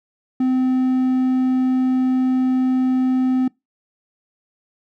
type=tone; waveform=triangle; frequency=257.3 Hz; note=C4; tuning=29 cents flat; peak=-13 dBFS; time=0.4-3.48 s; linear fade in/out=5 ms; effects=noise-tail reverb RT60 0.2 s tail -24 dB re dry